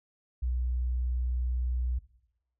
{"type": "tone", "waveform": "sine", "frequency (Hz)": 61.74, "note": "B1", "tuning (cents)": 0, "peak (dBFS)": -27, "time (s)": [0.42, 1.99], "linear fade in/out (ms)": 10, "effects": ["noise-tail reverb RT60 0.8 s tail -17 dB re dry"]}